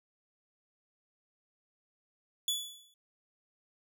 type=tone with exponential decay; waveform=sawtooth; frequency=3431 Hz; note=A7; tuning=44 cents flat; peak=-24 dBFS; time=2.48-2.94 s; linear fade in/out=2 ms; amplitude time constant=100 ms; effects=none